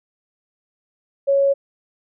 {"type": "tone", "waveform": "sine", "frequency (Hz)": 554.4, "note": "C#5", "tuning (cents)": 0, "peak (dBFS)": -13, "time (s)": [1.27, 1.54], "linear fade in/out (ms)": 20, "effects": []}